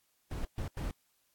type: noise bursts at uneven times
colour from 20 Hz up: brown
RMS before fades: -36 dBFS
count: 3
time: 0.31-0.45 / 0.58-0.68 / 0.77-0.91 s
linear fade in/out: 2 ms
effects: white hiss -74 dBFS RMS until 1.34 s + AAC 64 kbps